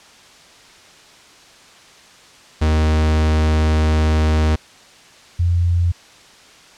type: tone pair in turn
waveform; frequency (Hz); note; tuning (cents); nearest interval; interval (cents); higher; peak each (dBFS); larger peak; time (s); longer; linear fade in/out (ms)
45% pulse / sine; 77.78 / 86.8; D#2 / F2; 0 / -10; major second; 190; second; -13; neither; 2.61-4.56 / 5.39-5.92; first; 10
effects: white hiss -45 dBFS RMS until 6.77 s + low-pass 6000 Hz 12 dB/octave